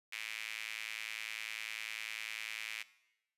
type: tone with high-pass filter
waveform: sawtooth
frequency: 110 Hz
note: A2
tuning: in tune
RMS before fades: -43 dBFS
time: 0.12-2.83 s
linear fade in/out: 10 ms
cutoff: 2300 Hz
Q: 4.1
effects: noise-tail reverb RT60 0.9 s tail -18 dB re dry + resampled to 32000 Hz